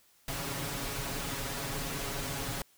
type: noise with comb filter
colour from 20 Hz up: pink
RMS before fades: -36 dBFS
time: 0.28-2.62 s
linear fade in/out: 2 ms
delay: 7.2 ms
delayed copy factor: +0.9
effects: white hiss -65 dBFS RMS until 2.77 s